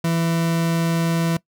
40% pulse tone, 166.3 Hz, E3, 16 cents sharp, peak -17 dBFS, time 0.04-1.37 s, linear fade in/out 5 ms, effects noise-tail reverb RT60 0.1 s tail -21 dB re dry

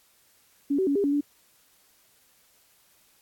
sine tone with pitch steps, 282.7 / 380.2 / 282 / 401.7 / 284 / 289.3 Hz, C#4 / F#4 / C#4 / G4 / C#4 / D4, +34 / +47 / +30 / +42 / +42 / -26 cents, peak -21 dBFS, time 0.7-1.21 s, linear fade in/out 10 ms, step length 85 ms, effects white hiss -62 dBFS RMS until 3.21 s + AAC 64 kbps

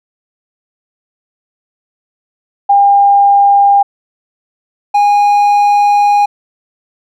sine / triangle tone pair in turn, 803 / 820.3 Hz, G5 / G#5, +41 / -22 cents, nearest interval unison, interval 37 cents, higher second, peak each -4 dBFS, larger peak neither, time 2.69-3.83 / 4.94-6.26 s, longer second, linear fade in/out 10 ms, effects none

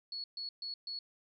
sine tone bursts, 4378 Hz, C#8, 22 cents flat, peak -38 dBFS, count 4, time 0.12-0.99 s, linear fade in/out 2 ms, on 120 ms, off 130 ms, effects none

